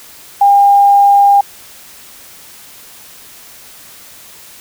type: tone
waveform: sine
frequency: 804 Hz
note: G5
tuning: 44 cents sharp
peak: -4 dBFS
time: 0.41-1.41 s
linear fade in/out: 5 ms
effects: white hiss -37 dBFS RMS until 4.6 s